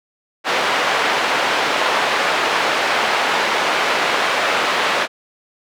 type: band-pass noise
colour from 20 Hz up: pink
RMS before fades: -18 dBFS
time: 0.44-5.08 s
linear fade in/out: 50 ms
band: 600 to 3000 Hz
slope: 12 dB/octave
effects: none